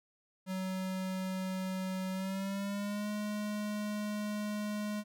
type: tone with pitch glide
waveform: square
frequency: 187.6 to 209.4 Hz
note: F#3 to G#3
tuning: +24 to +15 cents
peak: -35 dBFS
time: 0.46-5.04 s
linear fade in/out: 50 ms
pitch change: +191 cents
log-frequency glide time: 2.11-3.09 s
effects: none